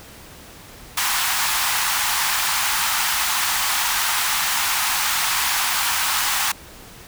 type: high-pass noise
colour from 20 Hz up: pink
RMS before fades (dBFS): -21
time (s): 0.97-6.52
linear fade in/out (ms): 5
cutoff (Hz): 820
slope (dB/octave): 48
effects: pink hiss -42 dBFS RMS until 7.07 s